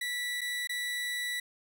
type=tone with dropouts; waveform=30% pulse; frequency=1957 Hz; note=B6; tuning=16 cents flat; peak=-29 dBFS; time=0.01-1.4 s; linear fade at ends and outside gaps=5 ms; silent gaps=0.409-0.414 / 0.673-0.693 s; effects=none